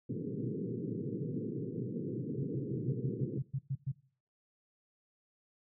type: band-pass noise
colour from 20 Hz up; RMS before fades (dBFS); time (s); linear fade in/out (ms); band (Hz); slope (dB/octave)
pink; -38; 0.09-3.39; 10; 110 to 470; 96
type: tone bursts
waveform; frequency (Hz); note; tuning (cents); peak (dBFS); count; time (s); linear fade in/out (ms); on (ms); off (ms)
sine; 135.8; C#3; -35; -31; 10; 2.38-3.92; 10; 55; 110
effects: noise-tail reverb RT60 0.5 s tail -21 dB re dry